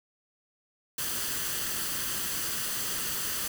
white noise with comb filter, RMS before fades -32 dBFS, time 0.98-3.48 s, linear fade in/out 5 ms, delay 0.65 ms, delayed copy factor +0.5, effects none

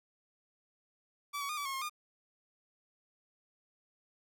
sawtooth tone with pitch steps, 1153 / 1126 / 1219 / 1149 / 1086 / 1071 / 1214 Hz, D6 / C#6 / D#6 / D6 / C#6 / C6 / D#6, -32 / +27 / -36 / -38 / -36 / +40 / -43 cents, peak -32 dBFS, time 1.33-1.897 s, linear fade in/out 20 ms, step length 81 ms, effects none

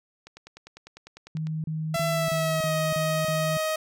click train, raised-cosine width 0.2 ms, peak -27 dBFS, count 13, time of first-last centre 0.27-1.47 s, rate 10 Hz
sine tone bursts, 157.3 Hz, D#3, 19 cents sharp, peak -27 dBFS, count 7, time 1.35-3.572 s, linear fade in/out 2 ms, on 290 ms, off 32 ms
sawtooth tone with pitch glide, 670 to 628.8 Hz, E5 to D#5, +28 to +18 cents, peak -21 dBFS, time 1.94-3.76 s, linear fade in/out 5 ms, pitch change -110 cents, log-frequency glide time 2.07-2.72 s
effects none

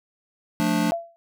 square chord, D minor, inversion first, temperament just, 176.2 / 220.2 / 293.7 Hz, F3 / A3 / D4, +16 / +2 / 0 cents, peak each -26 / -25 / -25 dBFS, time 0.6-0.91 s, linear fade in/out 0 ms
sine tone with exponential decay, 676 Hz, E5, 43 cents sharp, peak -19 dBFS, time 0.92-1.16 s, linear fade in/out 0 ms, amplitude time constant 51 ms
effects none

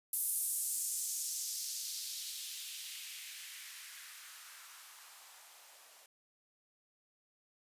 violet noise with band-pass filter sweep, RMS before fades -42 dBFS, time 0.13-6.06 s, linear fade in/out 2 ms, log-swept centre 11000 to 600 Hz, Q 1.7, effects resampled to 32000 Hz

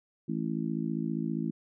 harmonic tone, 55 Hz, A1, in tune, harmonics 3 / 4 / 5 / 6, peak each -34 / -33 / -36 / -37 dBFS, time 0.28-1.51 s, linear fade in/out 10 ms, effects none

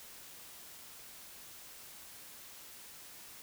silence, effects white hiss -52 dBFS RMS until 3.42 s

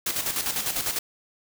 white noise with tremolo, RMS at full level -26 dBFS, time 0.06-0.99 s, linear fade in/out 5 ms, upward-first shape square, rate 10 Hz, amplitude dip 55%, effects none

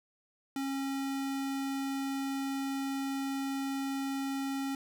square tone, 272.5 Hz, C#4, 29 cents flat, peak -33 dBFS, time 0.56-4.75 s, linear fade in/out 2 ms, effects none

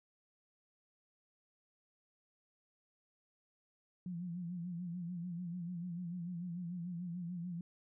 sine tone with vibrato, 174.8 Hz, F3, 2 cents sharp, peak -39 dBFS, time 4.06-7.61 s, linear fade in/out 2 ms, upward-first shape sine, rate 6.8 Hz, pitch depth 74 cents each way, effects none

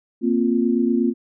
sine chord, Bb suspended second, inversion none, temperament equal, 233.1 / 261.6 / 349.2 Hz, Bb3 / C4 / F4, 0 / 0 / 0 cents, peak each -19 / -21 / -22 dBFS, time 0.21-1.14 s, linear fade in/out 50 ms, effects none

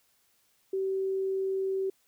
sine tone, 384.1 Hz, G4, 35 cents flat, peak -27 dBFS, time 0.73-1.9 s, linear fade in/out 5 ms, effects white hiss -69 dBFS RMS until 2.07 s

